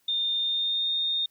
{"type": "tone with pitch glide", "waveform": "sine", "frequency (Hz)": [3627, 3667], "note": ["A#7", "A#7"], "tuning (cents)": [-48, -29], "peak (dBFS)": -24, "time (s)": [0.08, 1.26], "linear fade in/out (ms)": 5, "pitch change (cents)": 19, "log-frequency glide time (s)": [0.37, 0.91], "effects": ["white hiss -68 dBFS RMS until 1.3 s", "high-pass 60 Hz 12 dB/octave"]}